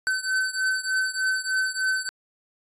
square beating tone pair, 1526 / 1529.3 Hz, G6 / G6, -47 / -43 cents, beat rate 3.3 Hz, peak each -26 / -28 dBFS, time 0.07-2.09 s, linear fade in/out 0 ms, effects resampled to 24000 Hz

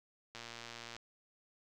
click train, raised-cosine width 0.2 ms, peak -29 dBFS, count 73, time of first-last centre 0.35-0.965 s, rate 117 Hz, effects none

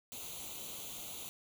white noise with comb filter, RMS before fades -45 dBFS, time 0.12-1.29 s, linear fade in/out 0 ms, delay 0.29 ms, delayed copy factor +0.8, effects none

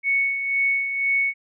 sine tone with tremolo, 2217 Hz, C#7, in tune, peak -17 dBFS, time 0.03-1.34 s, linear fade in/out 50 ms, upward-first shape sine, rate 2 Hz, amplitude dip 55%, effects none

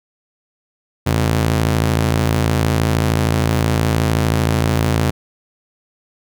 sawtooth ring-modulated tone, 112.4 Hz, A2, 37 cents sharp, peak -7 dBFS, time 1.06-5.11 s, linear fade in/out 10 ms, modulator 26.6 Hz, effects none

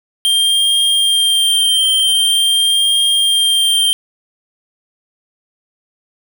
square tone with vibrato, 3177 Hz, G7, 23 cents sharp, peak -11 dBFS, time 0.25-3.93 s, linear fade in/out 0 ms, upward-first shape triangle, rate 0.45 Hz, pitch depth 22 cents each way, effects 7-bit

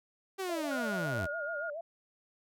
sawtooth linear sweep, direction down, 392.4 to 78.9 Hz, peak -30 dBFS, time 0.38-1.27 s, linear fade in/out 20 ms
sine tone with vibrato, 622.3 Hz, D#5, in tune, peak -37 dBFS, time 0.49-1.81 s, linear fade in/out 5 ms, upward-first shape sine, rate 7.1 Hz, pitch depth 140 cents each way
sine tone with pitch glide, 1437 to 1422.1 Hz, F6 to F6, +49 to +31 cents, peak -36 dBFS, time 0.71-1.7 s, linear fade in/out 2 ms, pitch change -18 cents, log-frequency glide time 1.18-1.41 s
effects none

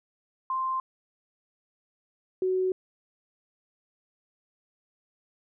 sine tone pair in turn, 1046.5 / 372.5 Hz, C6 / F#4, 0 / +12 cents, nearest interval octave + tritone, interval 1788 cents, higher first, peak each -26 / -23 dBFS, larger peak second, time 0.5-0.8 / 2.42-2.72 s, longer neither, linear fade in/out 2 ms, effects none

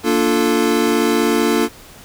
square chord, Bb major seventh, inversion none, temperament equal, 233.1 / 293.7 / 349.2 / 440 Hz, Bb3 / D4 / F4 / A4, 0 / 0 / 0 / 0 cents, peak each -20 dBFS, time 0.03-1.69 s, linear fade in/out 50 ms, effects pink hiss -41 dBFS RMS until 2.04 s

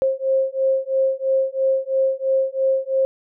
sine beating tone pair, 531 / 534 Hz, C5 / C5, +25 / +35 cents, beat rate 3 Hz, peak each -20 dBFS, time 0.02-3.05 s, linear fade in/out 0 ms, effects none

